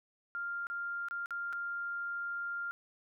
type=tone with dropouts; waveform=sine; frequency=1396.9 Hz; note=F6; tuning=in tune; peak=-35 dBFS; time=0.35-2.71 s; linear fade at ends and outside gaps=0 ms; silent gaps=0.669-0.7 / 1.085-1.11 / 1.259-1.307 / 1.527-1.531 s; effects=none